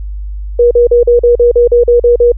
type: tone bursts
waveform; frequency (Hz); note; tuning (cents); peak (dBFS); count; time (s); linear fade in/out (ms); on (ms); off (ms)
sine; 479.5; A#4; +49; -3; 11; 0.59-2.32; 5; 120; 41
effects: added 50 Hz sine -18 dBFS peak until 2.37 s